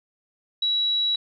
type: tone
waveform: sine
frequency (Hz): 3900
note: B7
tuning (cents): -23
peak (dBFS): -20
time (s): 0.62-1.16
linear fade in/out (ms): 5
type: click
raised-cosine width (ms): 0.3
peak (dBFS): -27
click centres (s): 1.147
effects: none